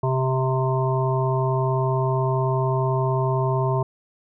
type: harmonic tone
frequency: 130.81 Hz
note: C3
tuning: in tune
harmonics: 1 / 3 / 5 / 7 / 8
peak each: -21 / -26 / -28 / -29 / -30 dBFS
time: 0.03-3.83 s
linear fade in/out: 5 ms
effects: none